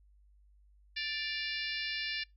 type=harmonic tone with a mistuned harmonic; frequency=587.3 Hz; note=D5; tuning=in tune; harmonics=3 / 4 / 5 / 6 / 7 / 8 / 9; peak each=-40 / -41 / -42 / -43 / -43 / -44 / -45 dBFS; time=0.96-2.24 s; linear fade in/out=10 ms; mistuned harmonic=5; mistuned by=-59 cents; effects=noise-tail reverb RT60 0.2 s tail -25 dB re dry + added 50 Hz sine -60 dBFS peak until 2.36 s